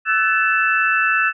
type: tone cluster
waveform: sine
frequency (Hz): 1325 / 1502 / 1741 / 2650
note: E6 / F#6 / A6 / E7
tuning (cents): +9 / +26 / -19 / +9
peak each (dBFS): -20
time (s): 0.05-1.33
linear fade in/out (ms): 50
effects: none